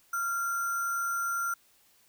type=tone with sample-and-hold; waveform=sine; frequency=1384 Hz; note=F6; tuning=16 cents flat; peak=-28 dBFS; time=0.13-1.54 s; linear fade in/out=5 ms; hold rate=7350 Hz; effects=white hiss -64 dBFS RMS until 2.08 s